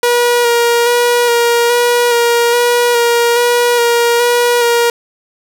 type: tone with vibrato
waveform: sawtooth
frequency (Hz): 477.1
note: A#4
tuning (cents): +40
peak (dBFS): -5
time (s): 0.03-4.9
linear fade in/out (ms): 2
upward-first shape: square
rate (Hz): 1.2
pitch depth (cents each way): 17
effects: none

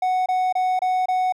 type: tone bursts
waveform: triangle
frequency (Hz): 740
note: F#5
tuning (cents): 0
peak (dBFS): -16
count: 5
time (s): 0.02-1.324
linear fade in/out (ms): 5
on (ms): 240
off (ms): 26
effects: none

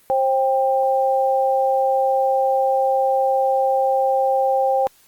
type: tone pair together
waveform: sine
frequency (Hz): 531.9 / 791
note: C5 / G5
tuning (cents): +28 / +15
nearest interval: perfect fifth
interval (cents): 687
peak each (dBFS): -18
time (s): 0.1-4.87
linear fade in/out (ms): 0
effects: white hiss -54 dBFS RMS until 5.07 s + Opus 32 kbps

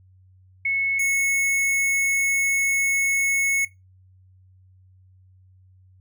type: tone pair in turn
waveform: sine / square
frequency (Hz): 2197 / 2197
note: C#7 / C#7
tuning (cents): -16 / -16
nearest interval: unison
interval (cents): 0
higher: neither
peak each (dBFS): -20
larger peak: neither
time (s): 0.65-0.99 / 0.99-3.65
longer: second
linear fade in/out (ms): 5
effects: noise-tail reverb RT60 0.2 s tail -18 dB re dry + added 93 Hz sine -51 dBFS peak until 6 s

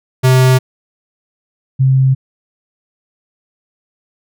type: tone pair in turn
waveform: square / sine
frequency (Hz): 129.2 / 132.53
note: C3 / C3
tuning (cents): -21 / +23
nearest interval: unison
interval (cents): 44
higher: second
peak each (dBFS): -7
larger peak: neither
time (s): 0.23-0.59 / 1.79-2.15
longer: neither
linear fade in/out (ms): 20
effects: none

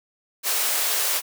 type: high-pass noise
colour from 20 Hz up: white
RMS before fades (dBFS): -23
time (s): 0.43-1.22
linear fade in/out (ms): 50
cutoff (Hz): 420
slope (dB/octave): 24
effects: none

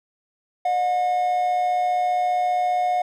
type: tone pair together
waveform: triangle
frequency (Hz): 608 / 723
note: D#5 / F#5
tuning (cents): -40 / -40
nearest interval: minor third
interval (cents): 300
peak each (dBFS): -28 / -17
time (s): 0.65-3.02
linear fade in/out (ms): 5
effects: none

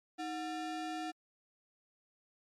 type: ring-modulated tone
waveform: square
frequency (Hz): 523.3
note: C5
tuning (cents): 0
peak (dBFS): -35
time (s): 0.18-1.12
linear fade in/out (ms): 20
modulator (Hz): 208
effects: low-pass 7000 Hz 12 dB/octave + MP3 96 kbps

